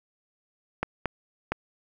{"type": "clicks", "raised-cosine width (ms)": 0.5, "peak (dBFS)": -11, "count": 3, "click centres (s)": [0.83, 1.057, 1.52], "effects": ["8-bit"]}